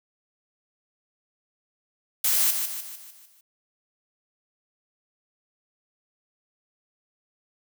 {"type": "noise with echo", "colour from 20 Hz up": "blue", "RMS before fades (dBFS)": -22, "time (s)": [2.24, 2.51], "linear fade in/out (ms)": 5, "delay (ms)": 150, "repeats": 6, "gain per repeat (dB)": -6, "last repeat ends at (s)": 3.41, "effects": []}